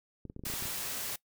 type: clicks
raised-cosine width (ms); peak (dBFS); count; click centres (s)
3; -30; 10; 0.253 / 0.299 / 0.364 / 0.394 / 0.437 / 0.467 / 0.5 / 0.538 / 0.624 / 0.655
type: noise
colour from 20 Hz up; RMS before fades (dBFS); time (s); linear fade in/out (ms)
white; -37; 0.45-1.16; 5
effects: noise-tail reverb RT60 0.1 s tail -21 dB re dry